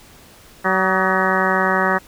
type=harmonic tone with a mistuned harmonic; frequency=188.9 Hz; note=F#3; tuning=36 cents sharp; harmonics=1 / 2 / 3 / 4 / 5 / 6 / 7 / 8 / 9 / 10; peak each=-24 / -24 / -24 / -24 / -24 / -24 / -24 / -24 / -24 / -24 dBFS; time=0.64-1.99 s; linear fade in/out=20 ms; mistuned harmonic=7; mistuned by=-76 cents; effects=pink hiss -46 dBFS RMS until 2.07 s